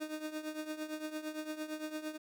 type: tone with tremolo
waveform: 30% pulse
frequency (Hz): 308.6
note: D#4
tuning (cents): -14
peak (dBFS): -33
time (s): 0-2.18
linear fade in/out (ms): 20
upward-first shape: triangle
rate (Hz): 8.8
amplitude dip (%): 80
effects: none